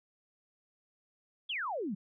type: exponential sweep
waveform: sine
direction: down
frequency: 3520 to 174.61 Hz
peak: -33 dBFS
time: 1.49-1.95 s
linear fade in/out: 10 ms
effects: none